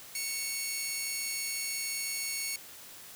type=tone pair together; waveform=10% pulse; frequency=2217 / 2726 Hz; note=C#7 / F7; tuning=0 / -43 cents; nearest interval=major third; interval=357 cents; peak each=-24 / -34 dBFS; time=0.15-2.56 s; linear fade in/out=2 ms; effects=white hiss -49 dBFS RMS until 3.15 s